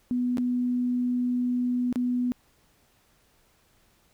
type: tone with dropouts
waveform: sine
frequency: 246.9 Hz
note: B3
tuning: in tune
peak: -23 dBFS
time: 0.11-2.32 s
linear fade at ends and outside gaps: 0 ms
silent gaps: 0.372-0.382 / 1.927-1.958 s
effects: pink hiss -64 dBFS RMS until 4.13 s